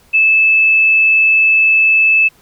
sine tone, 2619 Hz, E7, 12 cents flat, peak -7 dBFS, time 0.13-2.29 s, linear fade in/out 20 ms, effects pink hiss -50 dBFS RMS until 2.41 s

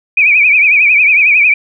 sine tone with vibrato, 2400 Hz, D7, 37 cents sharp, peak -5 dBFS, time 0.17-1.54 s, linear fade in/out 5 ms, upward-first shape triangle, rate 11 Hz, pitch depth 130 cents each way, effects none

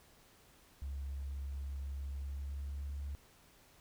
sine tone with pitch glide, 69 to 70.74 Hz, C#2 to C#2, -7 to +36 cents, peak -37 dBFS, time 0.82-3.15 s, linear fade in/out 0 ms, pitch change +43 cents, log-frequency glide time 2.03-2.99 s, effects tanh soft clip ceiling -35 dBFS + pink hiss -64 dBFS RMS until 3.8 s

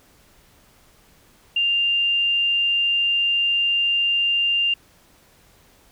sine tone, 2794 Hz, F7, in tune, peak -17 dBFS, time 1.56-4.74 s, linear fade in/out 5 ms, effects pink hiss -55 dBFS RMS until 5.91 s

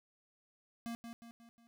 square tone with echo, 232.6 Hz, A#3, 4 cents flat, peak -40 dBFS, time 0.86-0.95 s, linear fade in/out 0 ms, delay 180 ms, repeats 4, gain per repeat -6 dB, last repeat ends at 1.67 s, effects none

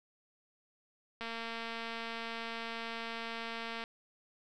click train, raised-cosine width 0.3 ms, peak -25 dBFS, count 603, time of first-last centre 1.21-3.839 s, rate 229 Hz, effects none

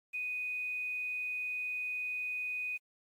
sine tone with quantisation, 2489 Hz, D#7, in tune, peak -34 dBFS, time 0.13-2.78 s, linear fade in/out 20 ms, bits 10, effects AAC 64 kbps

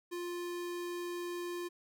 square tone, 350.3 Hz, F4, 5 cents sharp, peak -38 dBFS, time 0.11-1.69 s, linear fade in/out 20 ms, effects none

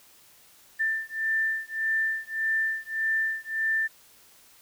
sine beating tone pair, 1780 / 1781.7 Hz, A6 / A6, +20 / +21 cents, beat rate 1.7 Hz, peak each -28 dBFS, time 0.79-3.88 s, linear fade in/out 20 ms, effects white hiss -56 dBFS RMS until 4.61 s

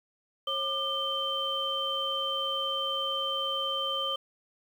sine tone cluster, 542 / 1198 / 3109 Hz, C#5 / D6 / G7, -39 / +34 / -15 cents, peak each -36 / -34 / -30 dBFS, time 0.47-4.16 s, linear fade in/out 5 ms, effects 9-bit

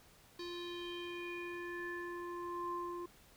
square tone with low-pass filter sweep, 349.2 Hz, F4, in tune, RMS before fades -43 dBFS, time 0.39-3.06 s, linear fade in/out 5 ms, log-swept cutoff 4400 to 850 Hz, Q 5.4, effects pink hiss -63 dBFS RMS until 3.36 s

